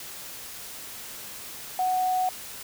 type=tone in noise; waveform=sine; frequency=740 Hz; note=F#5; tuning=in tune; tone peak=-22 dBFS; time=1.79-2.29 s; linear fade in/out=2 ms; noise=white; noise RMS=-40 dBFS; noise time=0-2.63 s; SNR=+15 dB; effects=none